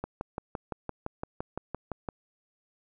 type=click train; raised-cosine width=1 ms; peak=-19 dBFS; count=13; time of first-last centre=0.04-2.088 s; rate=5.86 Hz; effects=none